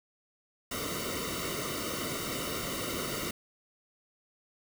pink noise with comb filter, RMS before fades -35 dBFS, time 0.71-3.31 s, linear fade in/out 5 ms, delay 1.2 ms, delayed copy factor -0.95, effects none

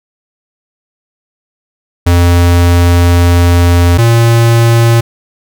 square tone pair in turn, 87 / 116.13 Hz, F2 / A#2, -6 / -6 cents, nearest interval perfect fourth, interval 500 cents, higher second, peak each -5 dBFS, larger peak neither, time 2.06-3.98 / 3.98-5.01 s, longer first, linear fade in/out 10 ms, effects none

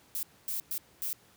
violet noise bursts at uneven times, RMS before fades -34 dBFS, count 4, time 0.15-0.23 / 0.48-0.6 / 0.71-0.78 / 1.02-1.13 s, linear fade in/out 0 ms, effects pink hiss -61 dBFS RMS until 1.36 s + high-pass 80 Hz 12 dB/octave

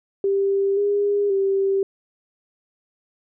sine tone with pitch steps, 394.2 / 406.8 / 390.4 Hz, G4 / G#4 / G4, +10 / -36 / -7 cents, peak -17 dBFS, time 0.24-1.83 s, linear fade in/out 2 ms, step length 530 ms, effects none

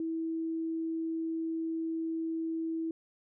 sine tone, 325.6 Hz, E4, 21 cents flat, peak -31 dBFS, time 0-2.91 s, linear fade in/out 2 ms, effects none

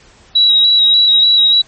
sine tone with vibrato, 3867 Hz, B7, 37 cents flat, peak -6 dBFS, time 0.35-1.62 s, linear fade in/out 10 ms, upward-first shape square, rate 3.4 Hz, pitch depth 20 cents each way, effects pink hiss -45 dBFS RMS until 1.67 s + MP3 32 kbps

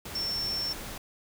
sine tone in noise, 5420 Hz, E8, 47 cents sharp, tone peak -29 dBFS, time 0.15-0.73 s, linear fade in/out 5 ms, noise pink, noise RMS -40 dBFS, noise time 0.05-0.98 s, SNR +8 dB, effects none

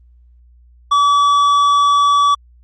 sine tone with tanh clipping, 1146 Hz, D6, 43 cents flat, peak -11 dBFS, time 0.91-2.35 s, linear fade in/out 10 ms, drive 9 dB, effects added 60 Hz sine -44 dBFS peak until 2.63 s + Opus 32 kbps

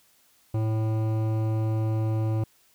sine tone with hard clipping, 110 Hz, A2, in tune, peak -25 dBFS, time 0.54-2.44 s, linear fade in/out 5 ms, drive 14 dB, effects white hiss -62 dBFS RMS until 2.74 s

